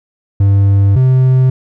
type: tone pair in turn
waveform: triangle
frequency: 99.2 / 129.59 Hz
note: G2 / C3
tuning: +21 / -16 cents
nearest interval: perfect fourth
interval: 463 cents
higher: second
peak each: -4 dBFS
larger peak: neither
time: 0.4-0.96 / 0.96-1.5 s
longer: first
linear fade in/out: 5 ms
effects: none